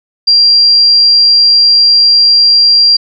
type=tone; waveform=sine; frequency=4752 Hz; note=D8; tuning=20 cents sharp; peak=-3 dBFS; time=0.27-2.97 s; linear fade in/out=10 ms; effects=none